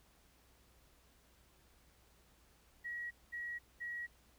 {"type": "tone bursts", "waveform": "sine", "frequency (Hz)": 1911, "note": "A#6", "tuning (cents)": 43, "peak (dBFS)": -40, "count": 3, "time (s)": [2.84, 4.07], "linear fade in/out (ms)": 20, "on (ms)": 270, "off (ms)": 210, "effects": ["added 60 Hz sine -70 dBFS peak until 4.38 s", "pink hiss -69 dBFS RMS until 4.38 s"]}